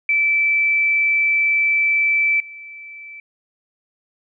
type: tone with level steps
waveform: sine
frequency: 2321 Hz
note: D7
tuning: 21 cents flat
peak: -14 / -34 dBFS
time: 0.09-3.2 s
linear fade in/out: 2 ms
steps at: 2.4 s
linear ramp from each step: 2 ms
effects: none